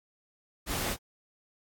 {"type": "noise", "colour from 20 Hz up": "pink", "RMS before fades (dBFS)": -32, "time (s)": [0.66, 0.97], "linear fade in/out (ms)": 50, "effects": ["AAC 64 kbps"]}